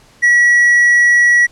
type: tone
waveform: triangle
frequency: 1929 Hz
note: B6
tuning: 41 cents flat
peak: -5 dBFS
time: 0.22-1.47 s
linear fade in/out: 20 ms
effects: pink hiss -47 dBFS RMS until 1.51 s + low-pass 9000 Hz 12 dB/octave